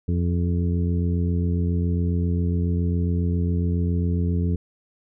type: harmonic tone with a mistuned harmonic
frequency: 87.31 Hz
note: F2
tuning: in tune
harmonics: 1 / 2 / 3 / 4 / 5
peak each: -21 / -25 / -31 / -37 / -35 dBFS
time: 0.08-4.56 s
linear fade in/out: 5 ms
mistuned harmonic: 5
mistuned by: -25 cents
effects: none